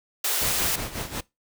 white high-pass noise, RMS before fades -25 dBFS, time 0.24-0.76 s, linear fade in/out 5 ms, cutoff 350 Hz, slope 24 dB/octave
pink noise with tremolo, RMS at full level -30 dBFS, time 0.41-1.21 s, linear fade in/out 10 ms, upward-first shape sine, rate 5.5 Hz, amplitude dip 70%
effects noise-tail reverb RT60 0.2 s tail -22 dB re dry

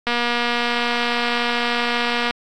click train, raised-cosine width 0.3 ms, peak -5 dBFS, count 536, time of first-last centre 0.07-2.308 s, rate 239 Hz, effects AAC 64 kbps

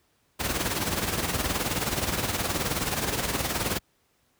pink noise with tremolo, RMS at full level -25 dBFS, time 0.39-3.79 s, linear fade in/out 20 ms, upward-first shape sine, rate 19 Hz, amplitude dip 60%, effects pink hiss -68 dBFS RMS until 4.39 s + high-pass 60 Hz 12 dB/octave

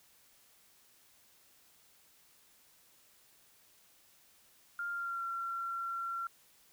sine tone with pitch glide, 1400 to 1364.9 Hz, F6 to F6, +4 to -40 cents, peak -35 dBFS, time 4.79-6.27 s, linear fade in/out 2 ms, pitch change -44 cents, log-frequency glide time 4.9-5.24 s, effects white hiss -65 dBFS RMS until 6.72 s

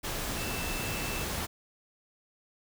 sine tone in noise, 2657 Hz, E7, 13 cents sharp, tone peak -40 dBFS, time 0.37-1.25 s, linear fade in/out 20 ms, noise pink, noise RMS -34 dBFS, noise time 0.03-1.47 s, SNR -9 dB, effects none

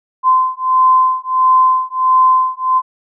sine beating tone pair, 1031 / 1032.5 Hz, C6 / C6, -26 / -23 cents, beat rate 1.5 Hz, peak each -12 dBFS, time 0.23-2.82 s, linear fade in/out 50 ms, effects none

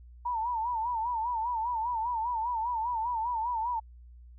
sine tone with vibrato, 930 Hz, A#5, 4 cents flat, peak -28 dBFS, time 0.25-3.8 s, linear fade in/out 10 ms, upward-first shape sine, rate 5 Hz, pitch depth 110 cents each way, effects added 60 Hz sine -48 dBFS peak until 4.38 s

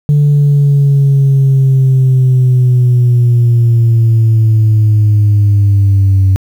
sine linear sweep, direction down, 146.83 to 95 Hz, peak -3 dBFS, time 0.09-6.36 s, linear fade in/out 0 ms, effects tanh soft clip ceiling -3 dBFS + 7-bit

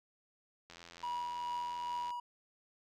click train, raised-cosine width 0.2 ms, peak -34 dBFS, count 121, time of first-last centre 0.7-2.105 s, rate 85.4 Hz
triangle tone with tremolo, 967 Hz, B5, 37 cents flat, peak -33 dBFS, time 1.03-2.2 s, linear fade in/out 5 ms, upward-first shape triangle, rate 2.4 Hz, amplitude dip 35%
effects none

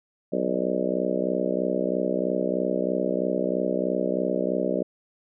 harmonic tone with a mistuned harmonic, 63.1 Hz, B1, 38 cents sharp, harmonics 3 / 4 / 5 / 6 / 7 / 8 / 9 / 10, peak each -31 / -31 / -31 / -31 / -31 / -31 / -31 / -31 dBFS, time 0.32-4.83 s, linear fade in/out 10 ms, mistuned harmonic 10, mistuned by -49 cents, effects none

